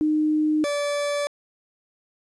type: tone pair in turn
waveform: sine / 40% pulse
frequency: 306.6 / 578.8 Hz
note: D#4 / D5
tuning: -25 / -25 cents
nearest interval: major seventh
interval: 1100 cents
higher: second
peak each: -18 / -22 dBFS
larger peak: first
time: 0.01-0.64 / 0.64-1.27 s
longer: neither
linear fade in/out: 0 ms
effects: resampled to 24000 Hz + 10-bit